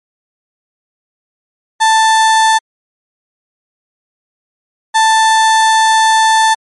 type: tone pair in turn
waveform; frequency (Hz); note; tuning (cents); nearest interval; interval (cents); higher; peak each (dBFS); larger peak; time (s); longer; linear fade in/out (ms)
35% pulse; 884 / 884; A5 / A5; +8 / +8; unison; 0; neither; -5; neither; 1.8-2.59 / 4.94-6.55; second; 20
effects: MP3 48 kbps